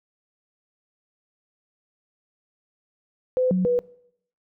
sine tone with pitch steps, 509 / 183.9 / 488.9 Hz, C5 / F#3 / B4, -48 / -10 / -18 cents, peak -18 dBFS, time 3.37-3.79 s, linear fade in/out 0 ms, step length 140 ms, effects noise-tail reverb RT60 0.7 s tail -22 dB re dry

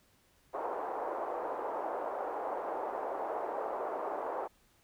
white band-pass noise, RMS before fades -37 dBFS, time 0.53-4.48 s, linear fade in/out 20 ms, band 400 to 920 Hz, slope 24 dB/octave, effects pink hiss -68 dBFS RMS until 4.83 s

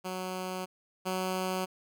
10% pulse tone pair in turn, 185 / 186.07 Hz, F#3 / F#3, 0 / +10 cents, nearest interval unison, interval 10 cents, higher second, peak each -26 / -22 dBFS, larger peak second, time 0.04-0.66 / 1.05-1.66 s, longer first, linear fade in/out 20 ms, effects none

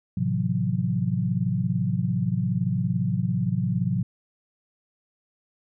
sine chord, F# half-diminished seventh, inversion first, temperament equal with one note detuned, 110 / 130.81 / 164.81 / 182.34 Hz, A2 / C3 / E3 / F#3, 0 / 0 / 0 / -25 cents, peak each -28 / -27 / -29 / -26 dBFS, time 0.17-4.03 s, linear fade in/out 5 ms, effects none

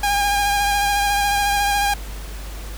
sawtooth tone with vibrato, 810 Hz, G#5, 43 cents flat, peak -13 dBFS, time 0.03-1.94 s, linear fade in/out 5 ms, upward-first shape sine, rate 14 Hz, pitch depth 22 cents each way, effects added 50 Hz sine -29 dBFS peak until 2.77 s + pink hiss -38 dBFS RMS until 2.77 s

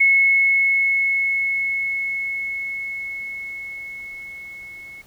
sine tone with level ramp, 2189 Hz, C#7, 22 cents flat, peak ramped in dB -11 to -36 dBFS, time 0-5.02 s, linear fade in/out 10 ms, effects pink hiss -52 dBFS RMS until 5.06 s

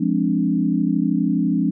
sine chord, D half-diminished seventh, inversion first, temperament equal, 174.61 / 207.7 / 261.6 / 293.7 Hz, F3 / Ab3 / C4 / D4, 0 / 0 / 0 / 0 cents, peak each -22 dBFS, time 0-1.71 s, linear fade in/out 10 ms, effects none

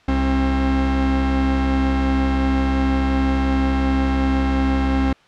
45% pulse tone pair together, 66 / 266.8 Hz, C2 / C4, +16 / +34 cents, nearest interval 2 octaves, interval 2418 cents, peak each -19 / -19 dBFS, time 0.08-5.13 s, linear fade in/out 5 ms, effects white hiss -52 dBFS RMS until 5.27 s + low-pass 3000 Hz 12 dB/octave

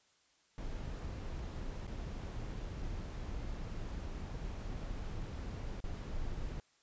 brown noise with dropouts, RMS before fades -41 dBFS, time 0.58-6.6 s, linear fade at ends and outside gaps 1 ms, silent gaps 1.869-1.877 / 5.804-5.84 s, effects white hiss -71 dBFS RMS until 6.82 s + resampled to 16000 Hz

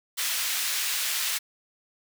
pink high-pass noise, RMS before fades -28 dBFS, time 0.17-1.39 s, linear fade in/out 20 ms, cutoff 2200 Hz, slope 12 dB/octave, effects none

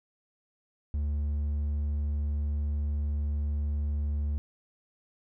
sine tone with hard clipping, 73.42 Hz, D2, in tune, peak -28 dBFS, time 0.94-4.38 s, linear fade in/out 0 ms, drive 3 dB, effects none

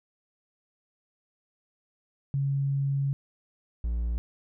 sine / triangle tone pair in turn, 138.59 / 58.1 Hz, C#3 / A#1, 0 / -5 cents, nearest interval octave + minor third, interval 1505 cents, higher first, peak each -24 dBFS, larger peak neither, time 2.34-3.13 / 3.84-4.18 s, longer first, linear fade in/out 0 ms, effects none

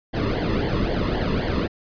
brown noise with flanger, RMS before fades -23 dBFS, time 0.13-1.68 s, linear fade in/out 20 ms, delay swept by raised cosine 0.77 to 1.33 ms, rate 3.8 Hz, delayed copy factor -0.75, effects resampled to 11025 Hz

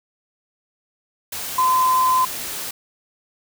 sine tone in noise, 1026 Hz, C6, 34 cents flat, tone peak -14 dBFS, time 1.58-2.25 s, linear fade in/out 5 ms, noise white, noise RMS -29 dBFS, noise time 1.32-2.71 s, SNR +12 dB, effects none

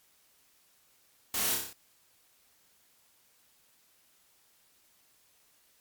white noise with echo, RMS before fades -32 dBFS, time 1.34-1.55 s, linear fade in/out 2 ms, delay 30 ms, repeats 6, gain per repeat -3 dB, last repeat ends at 1.73 s, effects white hiss -66 dBFS RMS until 5.8 s + MP3 96 kbps

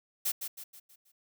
blue noise with echo, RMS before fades -30 dBFS, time 0.25-0.32 s, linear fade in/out 10 ms, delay 160 ms, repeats 5, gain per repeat -7 dB, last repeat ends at 1.12 s, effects none

